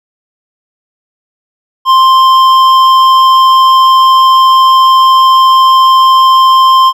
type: tone with hard clipping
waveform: triangle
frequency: 1049 Hz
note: C6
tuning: 4 cents sharp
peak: -4 dBFS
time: 1.85-6.93 s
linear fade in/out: 50 ms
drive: 12 dB
effects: none